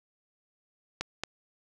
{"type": "clicks", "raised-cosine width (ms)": 0.2, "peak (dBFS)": -14, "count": 2, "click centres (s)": [1.01, 1.236], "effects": []}